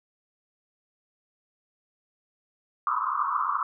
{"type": "band-pass noise", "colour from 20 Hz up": "white", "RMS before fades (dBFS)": -27, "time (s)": [2.87, 3.63], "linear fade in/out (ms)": 2, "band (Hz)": [1000, 1300], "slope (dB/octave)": 96, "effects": []}